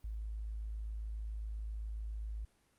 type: tone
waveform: sine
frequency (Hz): 53.7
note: A1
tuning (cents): -41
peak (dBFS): -38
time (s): 0.04-2.45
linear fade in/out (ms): 5
effects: pink hiss -72 dBFS RMS until 2.78 s + Opus 32 kbps